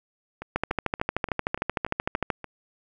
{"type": "two click trains", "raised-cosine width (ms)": 0.5, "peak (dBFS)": [-9, -20], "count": [24, 8], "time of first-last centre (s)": [[0.56, 2.302], [0.42, 2.443]], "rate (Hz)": [13.2, 3.46], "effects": []}